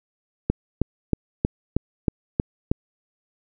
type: click train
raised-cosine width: 3 ms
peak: -6 dBFS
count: 8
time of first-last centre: 0.5-2.715 s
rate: 3.16 Hz
effects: none